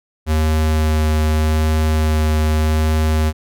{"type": "tone with vibrato", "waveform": "square", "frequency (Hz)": 77.78, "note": "D#2", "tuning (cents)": 0, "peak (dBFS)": -14, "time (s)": [0.26, 3.33], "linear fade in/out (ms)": 50, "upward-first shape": "sine", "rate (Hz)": 0.83, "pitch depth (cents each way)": 9, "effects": []}